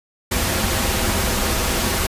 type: noise with comb filter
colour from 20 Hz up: pink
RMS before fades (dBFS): -20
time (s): 0.31-2.07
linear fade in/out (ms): 10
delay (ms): 6.8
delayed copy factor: -0.5
effects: resampled to 32000 Hz